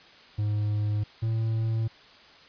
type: tone pair in turn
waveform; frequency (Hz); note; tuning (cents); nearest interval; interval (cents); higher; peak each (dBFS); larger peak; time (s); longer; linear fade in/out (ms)
triangle; 104.9 / 112.16; G#2 / A2; +18 / +34; minor second; 116; second; -22; neither; 0.38-1.04 / 1.22-1.88; neither; 10
effects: white hiss -52 dBFS RMS until 2.48 s + resampled to 11025 Hz